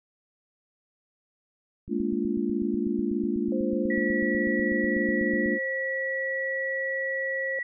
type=click train; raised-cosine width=5 ms; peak=-30 dBFS; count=30; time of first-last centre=1.88-5.46 s; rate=8.1 Hz
type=chord; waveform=sine; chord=Bb dominant seventh; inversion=third; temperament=just; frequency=209.8 / 233.1 / 291.4 / 349.6 Hz; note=Ab3 / Bb3 / D4 / F4; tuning=+18 / 0 / -13 / +2 cents; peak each=-30 dBFS; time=1.88-5.59 s; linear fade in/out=50 ms
type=tone with pitch glide; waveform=sine; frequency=523.3 to 533.1 Hz; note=C5 to C5; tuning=0 to +32 cents; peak=-31 dBFS; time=3.52-7.59 s; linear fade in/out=2 ms; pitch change=+32 cents; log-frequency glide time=3.83-6.96 s
type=tone; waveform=sine; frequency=1938 Hz; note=B6; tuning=33 cents flat; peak=-28 dBFS; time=3.9-7.63 s; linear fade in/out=5 ms
effects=none